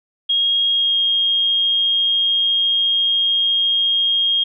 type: tone with pitch glide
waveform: sine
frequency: 3266 to 3243 Hz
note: G#7 to G#7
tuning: -30 to -42 cents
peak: -14 dBFS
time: 0.29-4.44 s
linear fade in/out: 10 ms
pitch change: -12 cents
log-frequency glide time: 0.71-0.97 s
effects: none